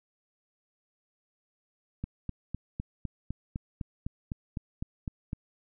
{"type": "click train", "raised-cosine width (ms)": 5, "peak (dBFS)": -21, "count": 14, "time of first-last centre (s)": [2.04, 5.331], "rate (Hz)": 3.95, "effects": []}